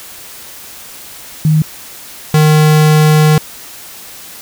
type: tone pair in turn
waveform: sine / square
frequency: 155.6 / 153.64 Hz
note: D#3 / D#3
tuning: 0 / -22 cents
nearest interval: unison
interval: 22 cents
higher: first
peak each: -6 dBFS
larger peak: neither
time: 1.45-1.62 / 2.34-3.38 s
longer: second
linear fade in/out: 2 ms
effects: white hiss -32 dBFS RMS until 4.41 s